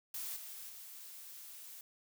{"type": "noise with level steps", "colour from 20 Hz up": "blue", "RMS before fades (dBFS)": [-42, -48, -51], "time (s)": [0.14, 1.81], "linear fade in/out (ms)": 2, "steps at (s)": [0.36, 0.69], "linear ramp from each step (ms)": 5, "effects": []}